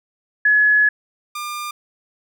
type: tone pair in turn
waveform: sine / sawtooth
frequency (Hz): 1697 / 1200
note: G#6 / D6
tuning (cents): +37 / +37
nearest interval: tritone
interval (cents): 600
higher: first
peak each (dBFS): -11 / -22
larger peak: first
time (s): 0.45-0.89 / 1.35-1.71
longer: first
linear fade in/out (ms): 5
effects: none